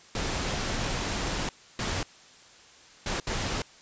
pink noise bursts at uneven times, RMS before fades -30 dBFS, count 4, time 0.15-1.49 / 1.79-2.03 / 3.06-3.2 / 3.27-3.62 s, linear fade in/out 2 ms, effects white hiss -53 dBFS RMS until 3.81 s + resampled to 16000 Hz

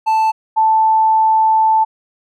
triangle / sine tone pair in turn, 880 / 880 Hz, A5 / A5, 0 / 0 cents, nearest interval unison, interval 0 cents, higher neither, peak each -9 dBFS, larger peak neither, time 0.06-0.32 / 0.56-1.85 s, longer second, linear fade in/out 20 ms, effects none

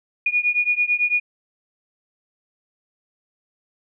sine beating tone pair, 2444 / 2453 Hz, D#7 / D#7, -32 / -25 cents, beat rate 9 Hz, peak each -20 / -21 dBFS, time 0.26-1.2 s, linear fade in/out 5 ms, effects none

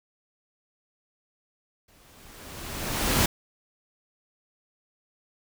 pink noise with exponential growth, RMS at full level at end -20 dBFS, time 1.88-3.26 s, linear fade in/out 5 ms, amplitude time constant 300 ms, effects none

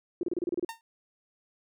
sine tone bursts, 349.2 Hz, F4, in tune, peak -26 dBFS, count 9, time 0.21-0.648 s, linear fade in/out 2 ms, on 22 ms, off 30 ms
sawtooth tone with exponential decay, 912 Hz, A#5, 38 cents flat, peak -29 dBFS, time 0.69-0.81 s, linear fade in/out 1 ms, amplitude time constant 26 ms
effects none

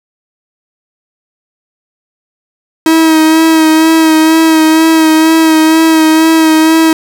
45% pulse tone with vibrato, 319.4 Hz, D#4, 45 cents sharp, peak -4 dBFS, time 2.86-6.93 s, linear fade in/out 2 ms, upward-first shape sine, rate 2.1 Hz, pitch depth 24 cents each way, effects 7-bit

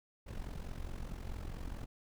brown noise with amplitude modulation, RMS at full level -39 dBFS, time 0.26-1.86 s, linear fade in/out 20 ms, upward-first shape sine, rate 44.6 Hz, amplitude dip 75%, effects none

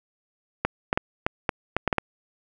clicks, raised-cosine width 0.5 ms, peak -6 dBFS, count 9, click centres 0.65 / 0.929 / 0.975 / 1.265 / 1.492 / 1.766 / 1.877 / 1.928 / 1.983 s, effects none

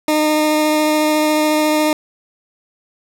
20% pulse tone with vibrato, 305.8 Hz, D#4, 30 cents flat, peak -8 dBFS, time 0.08-1.93 s, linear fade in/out 2 ms, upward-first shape triangle, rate 14 Hz, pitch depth 10 cents each way, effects none

